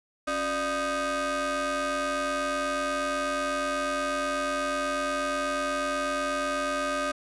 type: ring-modulated tone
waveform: 30% pulse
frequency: 319.7 Hz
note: D#4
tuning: 47 cents sharp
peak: -21 dBFS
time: 0.27-7.12 s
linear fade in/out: 10 ms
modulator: 915 Hz
effects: resampled to 24000 Hz